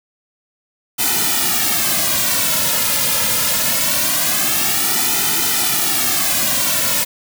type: noise with flanger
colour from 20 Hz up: white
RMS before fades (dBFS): -17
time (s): 0.98-7.05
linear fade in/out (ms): 20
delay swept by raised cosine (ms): 1.8 to 2.66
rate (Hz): 0.23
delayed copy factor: -1
effects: none